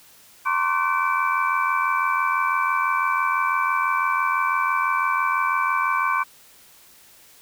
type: tone cluster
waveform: sine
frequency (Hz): 926 / 1056 / 1142 / 1517 / 2323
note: A#5 / C6 / D6 / F#6 / D7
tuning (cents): -12 / +16 / -49 / +43 / -20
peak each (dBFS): -31 / -23 / -24 / -26 / -28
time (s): 0.45-6.24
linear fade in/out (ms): 20
effects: white hiss -51 dBFS RMS until 7.41 s